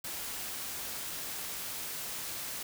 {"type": "noise", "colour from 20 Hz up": "white", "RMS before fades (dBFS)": -39, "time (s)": [0.04, 2.63], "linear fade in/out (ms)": 5, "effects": []}